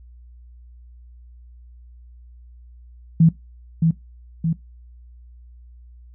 sine tone with echo, 163.5 Hz, E3, 14 cents flat, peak -9 dBFS, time 3.2-3.29 s, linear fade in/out 5 ms, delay 620 ms, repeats 2, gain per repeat -4 dB, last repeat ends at 4.53 s, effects noise-tail reverb RT60 0.2 s tail -20 dB re dry + added 60 Hz sine -42 dBFS peak until 6.14 s

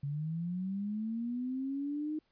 sine linear sweep, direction up, 138.59 to 311.1 Hz, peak -33 dBFS, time 0.03-2.19 s, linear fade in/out 5 ms, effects pink hiss -75 dBFS RMS until 2.31 s + resampled to 11025 Hz

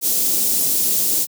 white band-stop noise, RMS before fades -18 dBFS, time 0.01-1.27 s, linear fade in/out 50 ms, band 350 to 6000 Hz, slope 12 dB/octave, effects high-pass 200 Hz 12 dB/octave

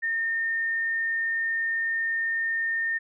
sine tone, 1822 Hz, A#6, 40 cents flat, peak -24 dBFS, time 0.02-2.99 s, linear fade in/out 20 ms, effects none

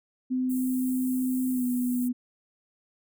sine tone with pitch glide, 255.7 to 247.3 Hz, C4 to B3, -40 to +3 cents, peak -24 dBFS, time 0.3-2.13 s, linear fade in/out 20 ms, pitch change -57 cents, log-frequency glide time 1.51-1.65 s
white high-pass noise, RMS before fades -41 dBFS, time 0.49-2.09 s, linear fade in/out 20 ms, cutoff 7900 Hz, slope 48 dB/octave
effects none

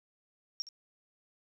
sine tone with echo, 5560 Hz, F8, 9 cents flat, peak -32 dBFS, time 0.6-0.62 s, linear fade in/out 0 ms, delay 68 ms, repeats 1, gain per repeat -13 dB, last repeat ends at 0.688 s, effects none

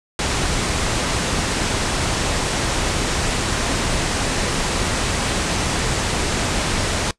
pink low-pass noise, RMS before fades -21 dBFS, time 0.19-7.11 s, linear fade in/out 2 ms, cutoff 9400 Hz, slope 48 dB/octave, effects noise-tail reverb RT60 0.1 s tail -20 dB re dry

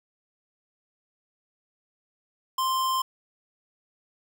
square tone, 1046.5 Hz, C6, in tune, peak -24 dBFS, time 2.58-3.02 s, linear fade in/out 5 ms, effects 10-bit

